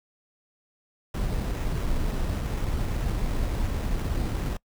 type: noise with sample-and-hold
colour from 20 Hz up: brown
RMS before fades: -27 dBFS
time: 1.14-4.57 s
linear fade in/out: 5 ms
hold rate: 4410 Hz
effects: noise-tail reverb RT60 0.1 s tail -24 dB re dry